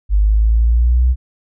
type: linear sweep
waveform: sine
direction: up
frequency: 49.76 to 63.6 Hz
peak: -9 dBFS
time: 0.09-1.16 s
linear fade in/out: 50 ms
effects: none